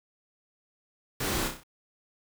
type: noise with echo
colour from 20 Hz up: pink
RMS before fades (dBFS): -31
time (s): 1.2-1.48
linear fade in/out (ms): 5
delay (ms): 31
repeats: 5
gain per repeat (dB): -5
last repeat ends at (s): 1.635
effects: none